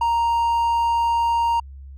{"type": "tone", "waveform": "triangle", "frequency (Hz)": 932.3, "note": "A#5", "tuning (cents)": 0, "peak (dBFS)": -15, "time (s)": [0.01, 1.6], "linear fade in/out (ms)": 5, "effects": ["added 68 Hz sine -36 dBFS peak until 1.97 s"]}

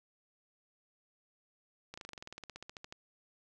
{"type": "slowing click train", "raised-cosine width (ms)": 0.2, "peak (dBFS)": -28, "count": 19, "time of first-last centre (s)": [1.94, 2.925], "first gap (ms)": 35, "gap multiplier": 1.05, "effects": []}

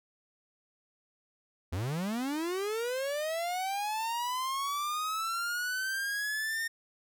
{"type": "linear sweep", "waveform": "45% pulse", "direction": "up", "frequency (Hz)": [78, 1835], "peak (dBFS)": -31, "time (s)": [1.72, 6.68], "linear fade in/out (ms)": 10, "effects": []}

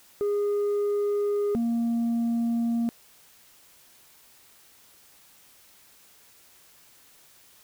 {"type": "tone pair in turn", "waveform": "sine", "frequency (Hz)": [410.1, 233], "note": ["G#4", "A#3"], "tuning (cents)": [-22, -1], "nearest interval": "minor seventh", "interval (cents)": 979, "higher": "first", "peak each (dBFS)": -20, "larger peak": "neither", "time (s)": [[0.21, 1.55], [1.55, 2.89]], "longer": "neither", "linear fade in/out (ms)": 0, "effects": ["tanh soft clip ceiling -22 dBFS", "white hiss -56 dBFS RMS until 7.63 s"]}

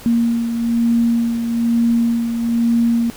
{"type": "beating tone pair", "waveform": "sine", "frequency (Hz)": [233.1, 234.2], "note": ["A#3", "A#3"], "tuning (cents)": [0, 8], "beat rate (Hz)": 1.1, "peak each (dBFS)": [-14, -23], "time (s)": [0.06, 3.1], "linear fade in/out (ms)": 0, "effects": ["pink hiss -38 dBFS RMS until 3.16 s"]}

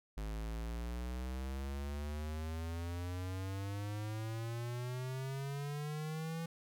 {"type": "exponential sweep", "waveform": "square", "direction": "up", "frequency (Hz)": [51.91, 166.6], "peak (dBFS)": -39, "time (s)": [0.17, 6.46], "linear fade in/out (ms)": 5, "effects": []}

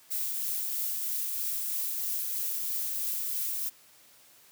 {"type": "noise with tremolo", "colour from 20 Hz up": "violet", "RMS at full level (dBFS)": -31, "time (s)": [0.1, 3.7], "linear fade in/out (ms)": 20, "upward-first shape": "triangle", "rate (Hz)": 3.1, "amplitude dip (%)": 25, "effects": ["white hiss -58 dBFS RMS until 4.51 s", "high-pass 80 Hz 12 dB/octave"]}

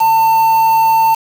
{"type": "tone with quantisation", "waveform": "triangle", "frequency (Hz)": 897, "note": "A5", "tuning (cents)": 33, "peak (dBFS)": -6, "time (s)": [0, 1.15], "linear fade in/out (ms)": 10, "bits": 4, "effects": []}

